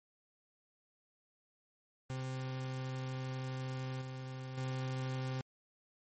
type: tone with level steps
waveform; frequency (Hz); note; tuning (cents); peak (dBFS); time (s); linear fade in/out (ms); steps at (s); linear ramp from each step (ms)
40% pulse; 130.4; C3; -5; -37 / -41 / -35; 2.1-5.41; 0; 4.01 / 4.57; 10
effects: MP3 32 kbps